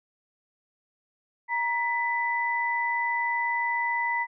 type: tone pair together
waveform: sine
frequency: 941.7 / 1993 Hz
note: A#5 / B6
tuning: +17 / +15 cents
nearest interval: octave + minor second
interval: 1298 cents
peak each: -27 dBFS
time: 1.48-4.27 s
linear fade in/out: 50 ms
effects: none